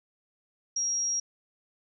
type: tone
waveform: sine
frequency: 5640 Hz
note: F8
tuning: 16 cents sharp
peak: -26 dBFS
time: 0.76-1.2 s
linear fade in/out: 5 ms
effects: none